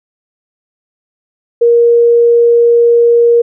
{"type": "tone", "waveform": "sine", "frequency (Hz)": 471, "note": "A#4", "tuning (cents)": 18, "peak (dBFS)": -4, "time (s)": [1.61, 3.42], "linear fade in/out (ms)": 10, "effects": []}